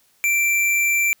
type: tone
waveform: square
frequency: 2349 Hz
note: D7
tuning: in tune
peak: -17 dBFS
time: 0.24-1.13 s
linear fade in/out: 0 ms
effects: white hiss -60 dBFS RMS until 1.2 s